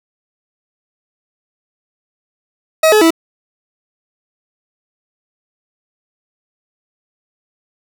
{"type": "tone with pitch steps", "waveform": "40% pulse", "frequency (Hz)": [636, 427.1, 327.6], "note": ["D#5", "G#4", "E4"], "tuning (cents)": [38, 48, -11], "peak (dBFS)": -6, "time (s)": [2.83, 3.106], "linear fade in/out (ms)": 5, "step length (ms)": 92, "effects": []}